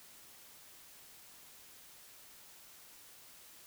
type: silence
effects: white hiss -57 dBFS RMS until 3.66 s